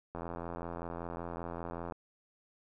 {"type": "click train", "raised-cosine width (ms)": 1, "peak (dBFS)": -26, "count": 152, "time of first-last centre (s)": [0.15, 1.922], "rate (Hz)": 85.2, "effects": []}